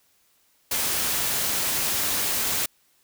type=noise; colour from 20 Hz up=white; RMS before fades=-25 dBFS; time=0.71-2.66 s; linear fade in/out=5 ms; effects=white hiss -64 dBFS RMS until 3.03 s